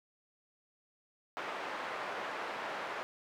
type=band-pass noise; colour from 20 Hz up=pink; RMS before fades=-40 dBFS; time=1.37-3.03 s; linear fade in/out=0 ms; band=600 to 1900 Hz; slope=12 dB/octave; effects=none